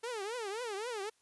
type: tone with vibrato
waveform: sawtooth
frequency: 440 Hz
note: A4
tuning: in tune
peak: -33 dBFS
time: 0.03-1.1 s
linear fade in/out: 10 ms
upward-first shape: triangle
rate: 3.8 Hz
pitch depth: 260 cents each way
effects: white hiss -72 dBFS RMS until 1.21 s + resampled to 24000 Hz